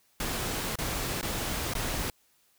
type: noise with dropouts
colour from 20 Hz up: pink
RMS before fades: -32 dBFS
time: 0.2-2.1 s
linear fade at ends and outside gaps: 2 ms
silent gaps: 0.757-0.786 / 1.213-1.228 / 1.737-1.751 s
effects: white hiss -67 dBFS RMS until 2.58 s